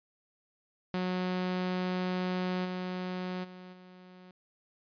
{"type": "tone with level steps", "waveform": "sawtooth", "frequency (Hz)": 182.8, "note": "F#3", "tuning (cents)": -21, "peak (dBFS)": [-26, -30, -42, -47], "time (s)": [0.94, 4.31], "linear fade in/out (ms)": 0, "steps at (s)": [2.64, 3.43, 3.72], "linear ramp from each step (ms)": 20, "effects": ["resampled to 11025 Hz"]}